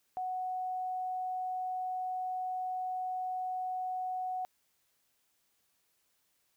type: tone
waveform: sine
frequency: 740 Hz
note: F#5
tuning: in tune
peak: -33 dBFS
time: 0.17-4.45 s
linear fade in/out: 0 ms
effects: white hiss -75 dBFS RMS until 6.56 s